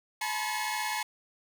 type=tone cluster; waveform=sawtooth; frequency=856 / 960 / 1032 / 1728 / 2181 Hz; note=A5 / B5 / C6 / A6 / C#7; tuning=-48 / -49 / -24 / -32 / -29 cents; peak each=-30 / -33 / -37 / -38 / -33 dBFS; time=0.21-1.03 s; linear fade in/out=5 ms; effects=none